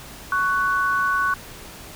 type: tone pair together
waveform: sine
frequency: 1114 / 1488.7 Hz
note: C#6 / F#6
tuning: +8 / +10 cents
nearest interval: perfect fourth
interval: 502 cents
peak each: -21 dBFS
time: 0.32-1.34 s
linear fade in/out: 2 ms
effects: pink hiss -40 dBFS RMS until 1.95 s